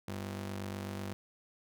sawtooth ring-modulated tone, 146.1 Hz, D3, 9 cents flat, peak -31 dBFS, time 0.08-1.13 s, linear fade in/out 0 ms, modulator 49 Hz, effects none

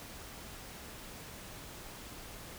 silence, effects pink hiss -48 dBFS RMS until 2.58 s

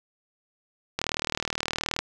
click train, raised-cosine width 0.2 ms, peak -9 dBFS, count 40, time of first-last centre 0.99-1.99 s, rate 39 Hz, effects none

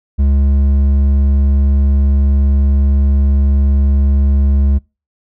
sine tone with hard clipping, 69.6 Hz, C#2, 8 cents sharp, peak -10 dBFS, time 0.18-4.79 s, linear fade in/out 20 ms, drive 6 dB, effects noise-tail reverb RT60 0.3 s tail -26 dB re dry

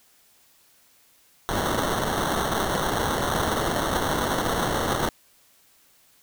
violet noise with sample-and-hold, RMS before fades -25 dBFS, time 1.49-5.09 s, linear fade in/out 0 ms, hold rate 2450 Hz, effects white hiss -59 dBFS RMS until 6.22 s

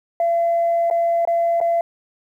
sine tone with dropouts, 679 Hz, F5, 49 cents flat, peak -14 dBFS, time 0.2-1.81 s, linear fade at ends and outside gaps 2 ms, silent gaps 0.901-0.91 / 1.252-1.274 / 1.603-1.612 s, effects tanh soft clip ceiling -12 dBFS + 9-bit

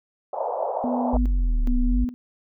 pink band-pass noise, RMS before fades -27 dBFS, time 0.33-1.17 s, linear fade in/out 2 ms, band 510 to 910 Hz, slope 48 dB/octave
sine tone with tremolo, 246.9 Hz, B3, in tune, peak -23 dBFS, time 0.84-2.14 s, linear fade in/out 0 ms, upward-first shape square, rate 1.2 Hz, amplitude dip 80%
sine linear two-way sweep, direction down then up, 53.9 to 30.11 to 53.9 Hz, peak -18 dBFS, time 1.13-2.05 s, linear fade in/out 10 ms, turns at 1.8 s
effects none

